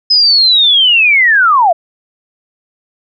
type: linear sweep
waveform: sine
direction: down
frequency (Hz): 5100 to 636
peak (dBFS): -5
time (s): 0.1-1.73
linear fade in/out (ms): 10
effects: none